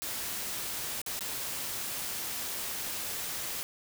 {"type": "noise with dropouts", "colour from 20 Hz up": "white", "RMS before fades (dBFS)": -36, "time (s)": [0.02, 3.63], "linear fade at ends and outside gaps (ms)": 0, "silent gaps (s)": [[1.016, 1.063], [1.192, 1.208]], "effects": []}